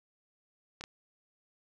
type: clicks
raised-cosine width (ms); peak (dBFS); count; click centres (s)
0.2; -24; 2; 0.81 / 0.839
effects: none